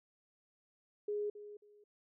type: tone with echo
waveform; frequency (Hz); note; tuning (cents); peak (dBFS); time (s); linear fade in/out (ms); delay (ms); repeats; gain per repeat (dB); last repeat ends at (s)
sine; 415.3; G#4; 0; -34; 1.08-1.3; 5; 270; 2; -13; 1.84
effects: none